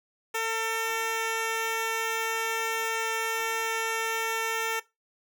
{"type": "tone", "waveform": "10% pulse", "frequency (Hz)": 450.2, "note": "A4", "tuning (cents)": 40, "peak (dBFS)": -19, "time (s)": [0.34, 4.8], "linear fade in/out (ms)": 10, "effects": ["noise-tail reverb RT60 0.2 s tail -18 dB re dry"]}